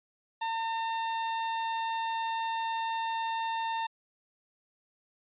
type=tone; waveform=40% pulse; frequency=906 Hz; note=A#5; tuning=50 cents flat; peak=-29 dBFS; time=0.41-3.87 s; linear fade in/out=10 ms; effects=resampled to 8000 Hz